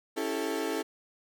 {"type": "chord", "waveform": "35% pulse", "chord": "A dominant seventh", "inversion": "first", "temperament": "equal with one note detuned", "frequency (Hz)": [277.2, 329.6, 397.5, 440], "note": ["C#4", "E4", "G4", "A4"], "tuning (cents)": [0, 0, 24, 0], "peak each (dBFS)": [-35, -33, -36, -32], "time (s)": [0.16, 0.83], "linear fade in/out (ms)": 20, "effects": []}